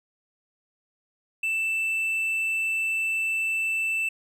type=tone; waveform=triangle; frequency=2654 Hz; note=E7; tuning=11 cents sharp; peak=-22 dBFS; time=1.43-4.09 s; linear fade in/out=5 ms; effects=none